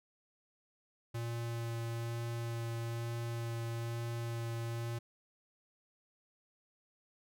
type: tone with vibrato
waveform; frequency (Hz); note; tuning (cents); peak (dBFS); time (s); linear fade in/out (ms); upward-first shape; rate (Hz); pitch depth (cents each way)
square; 116.54; A#2; 0; -37; 1.14-4.99; 10; sine; 1.1; 10
effects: none